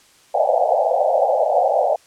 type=band-pass noise; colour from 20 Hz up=pink; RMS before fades=-17 dBFS; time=0.34-1.96 s; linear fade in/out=10 ms; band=510 to 820 Hz; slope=96 dB/octave; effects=white hiss -52 dBFS RMS until 2.06 s + low-pass 9000 Hz 12 dB/octave